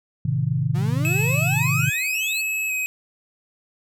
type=chord; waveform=sine; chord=A diminished; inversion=none; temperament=just; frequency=110 / 132 / 158.4 Hz; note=A2 / C3 / Eb3; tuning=0 / +16 / +31 cents; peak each=-26 / -22 / -24 dBFS; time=0.25-1.9 s; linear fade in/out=5 ms
type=exponential sweep; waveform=35% pulse; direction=up; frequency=170 to 4538 Hz; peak=-27 dBFS; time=0.74-2.42 s; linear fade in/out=20 ms
type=tone with vibrato; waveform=square; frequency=2554 Hz; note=D#7; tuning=45 cents sharp; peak=-23 dBFS; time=1.05-2.86 s; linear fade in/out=0 ms; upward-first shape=square; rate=0.91 Hz; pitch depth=18 cents each way
effects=none